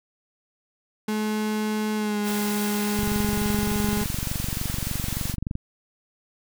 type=tone with pitch glide; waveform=35% pulse; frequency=214.1 to 207.5 Hz; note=A3 to G#3; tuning=-47 to -1 cents; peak=-22 dBFS; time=1.08-4.04 s; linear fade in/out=5 ms; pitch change=-54 cents; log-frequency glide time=1.96-2.19 s
type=noise; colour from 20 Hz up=white; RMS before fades=-33 dBFS; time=2.23-5.36 s; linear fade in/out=50 ms
type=click train; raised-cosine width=5 ms; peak=-16 dBFS; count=61; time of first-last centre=2.99-5.554 s; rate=23.4 Hz
effects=none